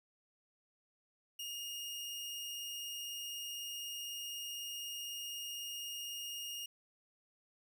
sawtooth tone, 2846 Hz, F7, 32 cents sharp, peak -38 dBFS, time 1.39-6.66 s, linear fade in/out 5 ms, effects none

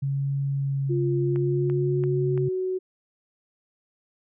sine tone with vibrato, 137.8 Hz, C#3, 10 cents flat, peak -23 dBFS, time 0.02-2.49 s, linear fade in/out 10 ms, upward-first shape sine, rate 0.7 Hz, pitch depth 13 cents each way
sine tone with pitch glide, 349.2 to 372.1 Hz, F4 to F#4, 0 to +10 cents, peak -24 dBFS, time 0.89-2.79 s, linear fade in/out 20 ms, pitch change +110 cents, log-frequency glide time 1.16-2.52 s
click train, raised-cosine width 0.5 ms, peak -26 dBFS, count 4, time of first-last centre 1.36-2.377 s, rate 2.95 Hz
effects none

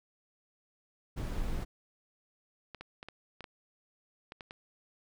brown noise, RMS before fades -34 dBFS, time 1.16-1.65 s, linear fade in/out 20 ms
clicks, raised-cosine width 0.3 ms, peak -28 dBFS, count 9, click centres 2.747 / 2.81 / 3.029 / 3.086 / 3.407 / 3.442 / 4.321 / 4.408 / 4.509 s
effects none

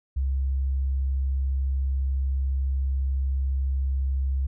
sine tone, 67 Hz, C2, 42 cents sharp, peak -22 dBFS, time 0.16-4.47 s, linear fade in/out 10 ms, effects none

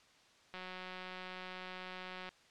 click train, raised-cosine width 0.3 ms, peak -30 dBFS, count 323, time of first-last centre 0.54-2.29 s, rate 184 Hz, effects white hiss -65 dBFS RMS until 2.5 s + low-pass 5000 Hz 12 dB/octave

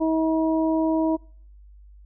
harmonic tone, 320 Hz, D#4, 49 cents sharp, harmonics 1 / 2 / 3, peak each -20 / -26 / -30 dBFS, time 0-1.17 s, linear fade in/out 20 ms, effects noise-tail reverb RT60 0.6 s tail -26 dB re dry + added 50 Hz sine -45 dBFS peak until 2.05 s

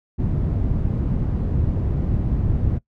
white low-pass noise, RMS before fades -21 dBFS, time 0.18-2.79 s, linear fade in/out 20 ms, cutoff 120 Hz, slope 12 dB/octave, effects noise-tail reverb RT60 0.1 s tail -21 dB re dry

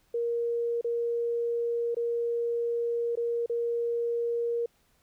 sine tone with dropouts, 470 Hz, A#4, 14 cents sharp, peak -26 dBFS, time 0.14-4.66 s, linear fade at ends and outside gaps 5 ms, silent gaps 0.812-0.844 / 1.947-1.967 / 3.155-3.172 / 3.461-3.496 s, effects pink hiss -68 dBFS RMS until 5.02 s

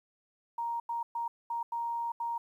sine tone bursts at uneven times, 935 Hz, A#5, 5 cents sharp, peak -31 dBFS, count 6, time 0.58-0.8 / 0.89-1.03 / 1.15-1.28 / 1.5-1.63 / 1.72-2.12 / 2.2-2.38 s, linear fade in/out 5 ms, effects 11-bit

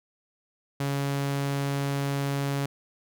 sawtooth tone, 139.9 Hz, C#3, 16 cents sharp, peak -22 dBFS, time 0.8-2.66 s, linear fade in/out 5 ms, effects none

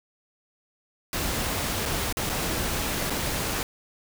pink noise with dropouts, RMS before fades -28 dBFS, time 1.13-3.63 s, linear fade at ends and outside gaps 1 ms, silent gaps 1.855-1.859 / 2.126-2.17 / 2.293-2.297 / 3.099-3.104 s, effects none

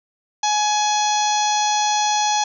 harmonic tone with a mistuned harmonic, 841 Hz, G#5, 22 cents sharp, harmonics 1 / 2 / 3 / 4 / 5 / 6 / 7 / 8, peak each -18 / -32 / -31 / -27 / -29 / -32 / -26 / -28 dBFS, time 0.43-2.44 s, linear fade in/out 5 ms, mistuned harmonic 8, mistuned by -35 cents, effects none

